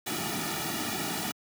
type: noise with comb filter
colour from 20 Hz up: pink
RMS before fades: -32 dBFS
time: 0.06-1.32 s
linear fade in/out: 10 ms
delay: 1.9 ms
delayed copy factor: -1
effects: high-pass 150 Hz 12 dB/octave